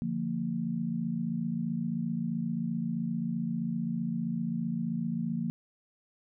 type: chord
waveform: sine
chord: Bb major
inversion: first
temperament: equal with one note detuned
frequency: 146.83 / 174.61 / 229.9 Hz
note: D3 / F3 / Bb3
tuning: 0 / 0 / -24 cents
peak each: -38 / -33 / -32 dBFS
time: 0.02-5.5 s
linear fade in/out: 0 ms
effects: none